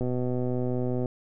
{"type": "click train", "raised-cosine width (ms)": 2, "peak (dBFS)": -17, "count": 132, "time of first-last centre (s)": [0.01, 1.058], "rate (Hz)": 125, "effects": []}